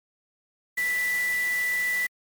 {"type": "tone in noise", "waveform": "sine", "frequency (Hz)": 1975.5, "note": "B6", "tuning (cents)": 0, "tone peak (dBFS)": -23, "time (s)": [0.77, 2.07], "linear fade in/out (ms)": 10, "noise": "white", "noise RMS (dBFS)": -37, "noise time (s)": [0.77, 2.07], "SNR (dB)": 11, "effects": ["MP3 96 kbps"]}